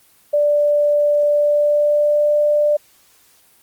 sine tone with pitch glide, 587.3 to 592.8 Hz, D5 to D5, 0 to +16 cents, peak -12 dBFS, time 0.33-2.77 s, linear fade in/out 10 ms, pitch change +16 cents, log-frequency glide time 1.32-2.35 s, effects white hiss -53 dBFS RMS until 3.62 s + Opus 24 kbps

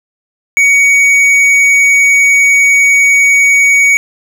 triangle tone with hard clipping, 2245 Hz, C#7, 21 cents sharp, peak -6 dBFS, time 0.57-3.97 s, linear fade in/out 0 ms, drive 10 dB, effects none

